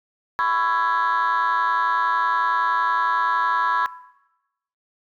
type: chord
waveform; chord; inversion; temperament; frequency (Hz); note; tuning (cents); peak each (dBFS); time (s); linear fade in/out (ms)
sine; C# minor seventh; third; just; 997.9 / 1108.7 / 1330.5 / 1663.1; B5 / C#6 / E6 / G#6; +18 / 0 / +16 / +2; -21 / -23 / -24 / -23; 0.39-3.86; 0
effects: noise-tail reverb RT60 0.9 s tail -17 dB re dry + tanh soft clip ceiling -13 dBFS